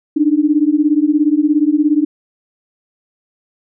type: beating tone pair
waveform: sine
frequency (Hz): 291.5 / 308.5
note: D4 / D#4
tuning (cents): -13 / -15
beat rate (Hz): 17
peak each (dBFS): -13 / -13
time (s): 0.16-2.05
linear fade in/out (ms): 10
effects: none